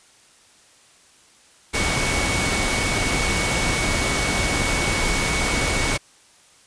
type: tone in noise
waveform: sine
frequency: 2228 Hz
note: C#7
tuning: 8 cents sharp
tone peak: -26 dBFS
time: 1.73-5.98 s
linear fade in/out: 20 ms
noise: pink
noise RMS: -22 dBFS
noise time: 1.73-5.98 s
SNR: -7 dB
effects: white hiss -53 dBFS RMS until 6.66 s + resampled to 22050 Hz